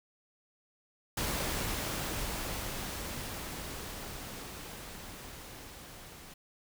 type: noise with level ramp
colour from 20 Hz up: pink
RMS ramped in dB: -33 to -50 dBFS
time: 1.17-6.34 s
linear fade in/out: 5 ms
effects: none